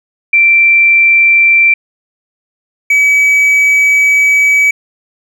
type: tone pair in turn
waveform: sine / triangle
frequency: 2349 / 2282 Hz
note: D7 / C#7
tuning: 0 / +50 cents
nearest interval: minor second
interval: 50 cents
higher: first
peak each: -4 dBFS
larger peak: neither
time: 0.33-1.74 / 2.9-4.71 s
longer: second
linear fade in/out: 5 ms
effects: none